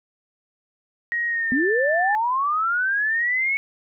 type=tone with pitch glide; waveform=sine; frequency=1885 to 1769 Hz; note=A#6 to A6; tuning=+19 to +9 cents; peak=-21 dBFS; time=1.12-2.15 s; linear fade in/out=0 ms; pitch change=-110 cents; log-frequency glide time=1.27-1.63 s
type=linear sweep; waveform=sine; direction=up; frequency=239 to 2226 Hz; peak=-19 dBFS; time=1.52-3.57 s; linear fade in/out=0 ms
effects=none